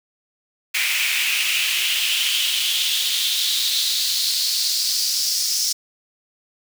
pink noise with high-pass filter sweep, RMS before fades -21 dBFS, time 0.74-5.73 s, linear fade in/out 10 ms, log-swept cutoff 2300 to 5400 Hz, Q 4.1, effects none

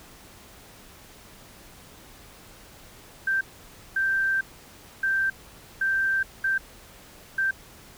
sine tone bursts at uneven times, 1568 Hz, G6, in tune, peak -21 dBFS, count 6, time 3.27-3.41 / 3.96-4.41 / 5.03-5.3 / 5.81-6.23 / 6.44-6.58 / 7.38-7.51 s, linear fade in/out 5 ms, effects pink hiss -49 dBFS RMS until 7.97 s

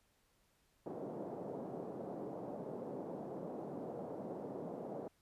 white band-pass noise, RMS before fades -45 dBFS, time 0.86-5.08 s, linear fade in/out 2 ms, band 150 to 640 Hz, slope 24 dB/octave, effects pink hiss -75 dBFS RMS until 5.21 s + resampled to 32000 Hz

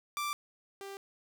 sawtooth tone pair in turn, 1174.7 / 393.8 Hz, D6 / G4, 0 / +8 cents, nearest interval octave + perfect fifth, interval 1892 cents, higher first, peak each -29 / -38 dBFS, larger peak first, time 0.17-0.33 / 0.81-0.97 s, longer neither, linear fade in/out 0 ms, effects none

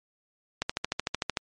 click train, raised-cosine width 0.2 ms, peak -10 dBFS, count 11, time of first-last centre 0.62-1.372 s, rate 13.3 Hz, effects MP3 48 kbps

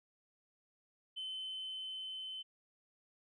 sine tone with level ramp, 3058 Hz, G7, 44 cents flat, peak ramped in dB -38 to -41 dBFS, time 1.16-2.43 s, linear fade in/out 20 ms, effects tanh soft clip ceiling -37 dBFS

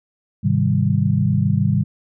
sine chord, Ab major seventh, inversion none, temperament equal with one note detuned, 103.83 / 130.81 / 156.01 / 196 Hz, Ab2 / C3 / Eb3 / G3, 0 / 0 / +5 / 0 cents, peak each -20 dBFS, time 0.43-1.84 s, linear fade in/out 20 ms, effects none

